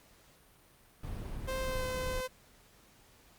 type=noise; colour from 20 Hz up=brown; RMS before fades=-39 dBFS; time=1.03-2.21 s; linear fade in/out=5 ms
type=tone with pitch glide; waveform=sawtooth; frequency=523.3 to 512.2 Hz; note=C5 to C5; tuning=0 to -37 cents; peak=-31 dBFS; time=1.47-2.28 s; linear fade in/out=20 ms; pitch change=-37 cents; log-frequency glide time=1.61-1.87 s
effects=pink hiss -62 dBFS RMS until 3.38 s + Opus 48 kbps